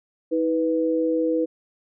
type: tone pair together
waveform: sine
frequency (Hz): 320.1 / 493.9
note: D#4 / B4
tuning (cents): +49 / 0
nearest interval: minor sixth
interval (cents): 751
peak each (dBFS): -22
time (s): 0.31-1.46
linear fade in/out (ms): 20
effects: none